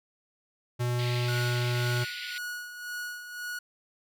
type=tone; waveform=square; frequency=122 Hz; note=B2; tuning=21 cents flat; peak=-27 dBFS; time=0.79-2.05 s; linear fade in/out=20 ms
type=band-pass noise; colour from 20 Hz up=pink; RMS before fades=-39 dBFS; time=0.99-2.38 s; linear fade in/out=0 ms; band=1900 to 5000 Hz; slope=96 dB/octave
type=tone with tremolo; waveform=45% pulse; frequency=1458 Hz; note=F#6; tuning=26 cents flat; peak=-33 dBFS; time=1.28-3.59 s; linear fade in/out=5 ms; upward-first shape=sine; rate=1.9 Hz; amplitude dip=60%
effects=none